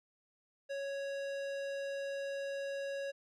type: tone with tanh clipping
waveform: sine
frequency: 554.4 Hz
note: C#5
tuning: in tune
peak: -39 dBFS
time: 0.69-3.12 s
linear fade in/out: 20 ms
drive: 18 dB
effects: none